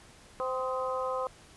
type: harmonic tone with a mistuned harmonic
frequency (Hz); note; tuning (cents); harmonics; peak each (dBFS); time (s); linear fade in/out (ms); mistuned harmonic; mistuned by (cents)
259.1; C4; -17; 2 / 3 / 4 / 5; -32 / -40 / -35 / -37; 0.4-1.27; 0; 5; -48
effects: pink hiss -55 dBFS RMS until 1.56 s + resampled to 24000 Hz